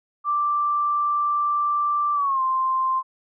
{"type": "tone with pitch glide", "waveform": "sine", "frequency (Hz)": [1175, 1046.8], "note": ["D6", "C6"], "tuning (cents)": [1, 0], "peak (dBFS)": -19, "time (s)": [0.24, 3.03], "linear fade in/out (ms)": 50, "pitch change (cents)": -201, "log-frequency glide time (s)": [2.14, 2.41], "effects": []}